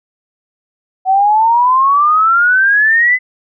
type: exponential sweep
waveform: sine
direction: up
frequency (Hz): 746 to 2038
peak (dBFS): -7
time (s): 1.05-3.19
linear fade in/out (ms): 50
effects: none